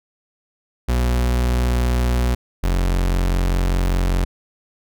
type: tone pair in turn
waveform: 40% pulse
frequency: 61 / 45.04 Hz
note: B1 / F#1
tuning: -21 / -46 cents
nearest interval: perfect fourth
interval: 525 cents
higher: first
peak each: -15 dBFS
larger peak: neither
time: 0.88-2.35 / 2.63-4.25 s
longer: second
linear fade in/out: 10 ms
effects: none